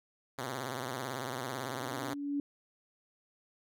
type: tone with vibrato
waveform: 5% pulse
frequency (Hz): 128.2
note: C3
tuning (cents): -35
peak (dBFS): -25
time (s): 0.38-2.14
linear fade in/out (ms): 5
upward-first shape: sine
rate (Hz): 18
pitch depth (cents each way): 140
type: tone with exponential growth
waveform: sine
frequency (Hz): 285.3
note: C#4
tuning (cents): +50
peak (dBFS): -29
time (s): 1.25-2.4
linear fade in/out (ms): 2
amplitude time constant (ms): 250
effects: none

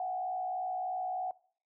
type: tone with frequency modulation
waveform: sine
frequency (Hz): 740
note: F#5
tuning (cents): 0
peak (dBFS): -32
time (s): 0-1.31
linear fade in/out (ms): 2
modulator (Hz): 63.2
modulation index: 0.52
effects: noise-tail reverb RT60 0.5 s tail -21 dB re dry

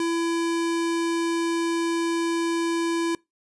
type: tone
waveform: square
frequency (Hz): 335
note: E4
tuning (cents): +28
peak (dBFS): -23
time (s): 0-3.15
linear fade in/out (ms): 2
effects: noise-tail reverb RT60 0.2 s tail -24 dB re dry + resampled to 24000 Hz

